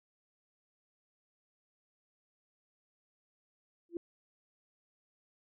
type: tone with exponential growth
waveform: sine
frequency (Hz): 341.4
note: F4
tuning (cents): -39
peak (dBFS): -30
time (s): 3.89-3.97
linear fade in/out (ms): 2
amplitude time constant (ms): 16
effects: none